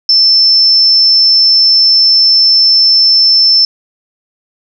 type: tone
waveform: sine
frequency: 5310 Hz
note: E8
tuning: 12 cents sharp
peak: -4 dBFS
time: 0.09-3.65 s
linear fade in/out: 2 ms
effects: none